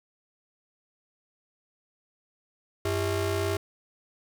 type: ring-modulated tone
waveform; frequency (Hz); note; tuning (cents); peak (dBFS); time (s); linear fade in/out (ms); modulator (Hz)
30% pulse; 246.9; B3; 0; -20; 2.85-3.57; 5; 153
effects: none